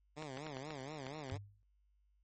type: tone with vibrato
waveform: 10% pulse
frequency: 142.5 Hz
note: C#3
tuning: 48 cents sharp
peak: -36 dBFS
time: 0.16-1.38 s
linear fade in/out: 20 ms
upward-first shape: sine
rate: 4.2 Hz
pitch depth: 170 cents each way
type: clicks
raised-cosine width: 0.3 ms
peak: -29 dBFS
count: 7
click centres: 0.224 / 0.373 / 0.467 / 0.569 / 0.706 / 1.067 / 1.299 s
type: tone with exponential decay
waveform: sine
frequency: 100.7 Hz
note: G2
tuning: 47 cents sharp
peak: -36 dBFS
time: 1.32-1.63 s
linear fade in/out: 0 ms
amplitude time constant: 66 ms
effects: added 50 Hz sine -70 dBFS peak until 2.23 s + MP3 32 kbps